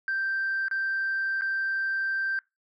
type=tone with dropouts; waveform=sine; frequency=1568 Hz; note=G6; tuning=in tune; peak=-24 dBFS; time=0.08-2.39 s; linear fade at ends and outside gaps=1 ms; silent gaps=0.683-0.712 / 1.411-1.419 s; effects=noise-tail reverb RT60 0.2 s tail -23 dB re dry + tanh soft clip ceiling -22 dBFS